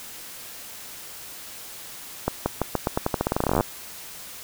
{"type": "accelerating click train", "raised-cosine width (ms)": 1, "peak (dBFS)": -7, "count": 24, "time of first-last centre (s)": [2.28, 3.608], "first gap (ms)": 180, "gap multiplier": 0.87, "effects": ["white hiss -40 dBFS RMS until 4.43 s"]}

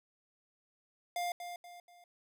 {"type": "tone with echo", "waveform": "square", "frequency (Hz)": 703, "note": "F5", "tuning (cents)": 11, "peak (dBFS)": -34, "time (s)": [1.16, 1.32], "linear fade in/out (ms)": 2, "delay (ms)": 240, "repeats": 3, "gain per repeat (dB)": -8, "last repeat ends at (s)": 2.04, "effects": []}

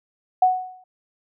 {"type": "tone with exponential decay", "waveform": "sine", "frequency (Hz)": 740, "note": "F#5", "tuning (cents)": 0, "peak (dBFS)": -10, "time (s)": [0.42, 0.84], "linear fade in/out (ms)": 5, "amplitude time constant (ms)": 90, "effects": []}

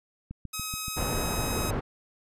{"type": "click train", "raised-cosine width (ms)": 5, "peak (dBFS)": -25, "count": 7, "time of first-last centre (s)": [0.31, 1.168], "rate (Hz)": 6.99}
{"type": "tone", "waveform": "5% pulse", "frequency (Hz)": 1271, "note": "D#6", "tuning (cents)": 36, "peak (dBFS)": -20, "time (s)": [0.53, 1.71], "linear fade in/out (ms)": 10}
{"type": "low-pass noise", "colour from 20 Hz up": "pink", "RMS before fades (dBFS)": -30, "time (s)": [0.96, 1.81], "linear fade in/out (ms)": 20, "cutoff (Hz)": 1200, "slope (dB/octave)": 12}
{"effects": ["resampled to 32000 Hz"]}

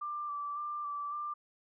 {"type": "tone with vibrato", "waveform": "sine", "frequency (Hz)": 1174.7, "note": "D6", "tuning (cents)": 0, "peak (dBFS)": -35, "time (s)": [0.01, 1.34], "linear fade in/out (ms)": 10, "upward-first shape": "square", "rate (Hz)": 1.8, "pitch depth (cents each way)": 19, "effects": []}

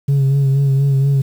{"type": "tone with vibrato", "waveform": "sine", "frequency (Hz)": 137.7, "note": "C#3", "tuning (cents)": -11, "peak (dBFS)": -8, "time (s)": [0.08, 1.22], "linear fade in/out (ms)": 10, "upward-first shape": "sine", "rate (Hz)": 4.2, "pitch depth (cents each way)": 35, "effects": ["tanh soft clip ceiling -10 dBFS", "7-bit"]}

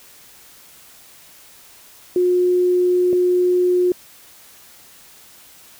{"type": "tone pair in turn", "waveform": "sine", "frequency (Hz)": [359.8, 359.8], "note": ["F#4", "F#4"], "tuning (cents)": [-48, -48], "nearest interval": "unison", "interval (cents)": 0, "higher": "neither", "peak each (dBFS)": -13, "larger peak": "neither", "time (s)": [[2.16, 3.13], [3.13, 3.92]], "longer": "first", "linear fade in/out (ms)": 2, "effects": ["white hiss -46 dBFS RMS until 5.79 s"]}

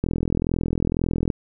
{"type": "click train", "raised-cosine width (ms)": 3, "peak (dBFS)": -9, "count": 54, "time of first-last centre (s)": [0.04, 1.302], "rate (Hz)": 42, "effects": []}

